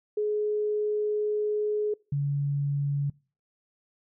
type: tone pair in turn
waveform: sine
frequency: 421.3 / 142.1 Hz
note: G#4 / C#3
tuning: +25 / +43 cents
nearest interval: octave + perfect fifth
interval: 1882 cents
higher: first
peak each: -24 dBFS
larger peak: neither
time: 0.17-1.94 / 2.12-3.1 s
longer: first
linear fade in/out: 5 ms
effects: noise-tail reverb RT60 0.4 s tail -26 dB re dry